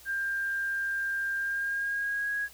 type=tone with pitch glide; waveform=sine; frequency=1594 to 1655 Hz; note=G6 to G#6; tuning=+28 to -6 cents; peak=-28 dBFS; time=0.05-2.49 s; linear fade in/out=50 ms; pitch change=+66 cents; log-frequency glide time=1.36-2.36 s; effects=added 60 Hz sine -60 dBFS peak until 2.53 s + white hiss -53 dBFS RMS until 2.53 s